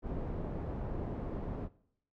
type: low-pass noise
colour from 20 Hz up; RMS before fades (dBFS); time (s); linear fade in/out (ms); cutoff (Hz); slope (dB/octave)
pink; -38; 0.02-1.69; 50; 600; 12
effects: noise-tail reverb RT60 0.7 s tail -20 dB re dry